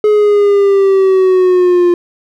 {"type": "exponential sweep", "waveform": "triangle", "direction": "down", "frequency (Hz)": [424.6, 349.2], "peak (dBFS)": -4, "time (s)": [0.04, 1.94], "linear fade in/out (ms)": 2, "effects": []}